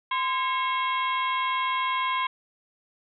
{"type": "harmonic tone with a mistuned harmonic", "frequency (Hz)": 544, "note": "C#5", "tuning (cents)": -33, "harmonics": [2, 3, 4, 5, 6, 7], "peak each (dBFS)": [-25, -37, -31, -39, -35, -44], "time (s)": [0.11, 2.27], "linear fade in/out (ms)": 5, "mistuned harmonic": 2, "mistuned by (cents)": -88, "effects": []}